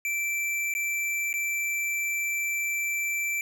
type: tone with dropouts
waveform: square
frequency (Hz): 2337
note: D7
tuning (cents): -9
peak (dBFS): -27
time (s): 0.05-3.41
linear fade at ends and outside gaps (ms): 1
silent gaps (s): 0.739-0.75 / 1.329-1.339
effects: none